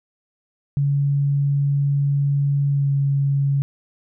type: tone with pitch glide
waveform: sine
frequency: 141.3 to 139.52 Hz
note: C#3 to C#3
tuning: +34 to +12 cents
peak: -16 dBFS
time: 0.77-3.62 s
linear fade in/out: 0 ms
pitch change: -22 cents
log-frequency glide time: 2.69-2.91 s
effects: none